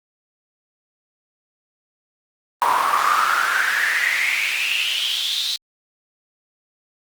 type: noise with high-pass filter sweep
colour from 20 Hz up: brown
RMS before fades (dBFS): -20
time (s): 2.62-5.56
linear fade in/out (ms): 0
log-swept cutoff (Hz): 960 to 4000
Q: 7.1
effects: Opus 32 kbps